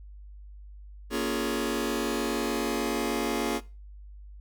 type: chord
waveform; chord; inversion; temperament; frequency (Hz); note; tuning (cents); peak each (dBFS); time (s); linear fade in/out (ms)
sawtooth; Bb minor seventh; none; just; 233.1 / 279.7 / 349.6 / 419.5; Bb3 / Db4 / F4 / Ab4; 0 / +16 / +2 / +17; -28; 1.1-3.61; 50
effects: noise-tail reverb RT60 0.3 s tail -18 dB re dry + added 50 Hz sine -43 dBFS peak until 4.4 s